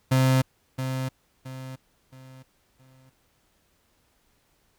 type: tone with echo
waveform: 35% pulse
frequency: 130.81 Hz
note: C3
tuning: in tune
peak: -16 dBFS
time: 0.11-0.42 s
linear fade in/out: 10 ms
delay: 670 ms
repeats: 4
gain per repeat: -9 dB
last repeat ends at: 3.1 s
effects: pink hiss -67 dBFS RMS until 4.78 s